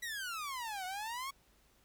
sawtooth exponential two-way sweep, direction down then up, 1970 to 724 to 1125 Hz, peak -35 dBFS, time 0.02-1.31 s, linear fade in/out 10 ms, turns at 0.85 s, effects added 50 Hz sine -70 dBFS peak until 1.84 s + pink hiss -69 dBFS RMS until 1.84 s

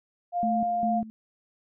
sine tone, 702 Hz, F5, 9 cents sharp, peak -24 dBFS, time 0.32-1.03 s, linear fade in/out 50 ms
sine tone with tremolo, 220 Hz, A3, in tune, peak -26 dBFS, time 0.43-1.1 s, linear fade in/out 0 ms, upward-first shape square, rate 2.5 Hz, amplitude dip 80%
effects none

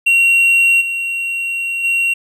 triangle tone with level steps, 2745 Hz, F7, 31 cents flat, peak -7 / -16 / -11 dBFS, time 0.06-2.14 s, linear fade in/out 10 ms, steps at 0.8 / 1.83 s, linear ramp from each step 20 ms, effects none

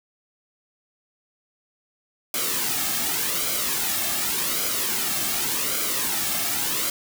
white noise with flanger, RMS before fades -25 dBFS, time 2.34-6.9 s, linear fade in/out 2 ms, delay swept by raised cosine 1.1 to 2.08 ms, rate 0.87 Hz, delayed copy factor -0.6, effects none

